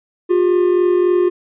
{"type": "tone pair together", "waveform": "triangle", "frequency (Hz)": [355.9, 399.5], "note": ["F4", "G4"], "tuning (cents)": [33, 33], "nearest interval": "major second", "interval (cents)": 200, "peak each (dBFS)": [-10, -17], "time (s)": [0.29, 1.3], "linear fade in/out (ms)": 20, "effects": ["resampled to 8000 Hz"]}